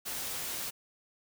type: noise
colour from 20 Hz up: white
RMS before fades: -37 dBFS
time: 0.05-0.71 s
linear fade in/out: 20 ms
effects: none